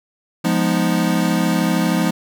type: chord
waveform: square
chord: F half-diminished seventh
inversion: none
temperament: equal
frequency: 174.61 / 207.7 / 246.9 / 311.1 Hz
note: F3 / Ab3 / Cb4 / Eb4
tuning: 0 / 0 / 0 / 0 cents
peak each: -20 / -22 / -23 / -23 dBFS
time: 0.44-2.11 s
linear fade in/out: 10 ms
effects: none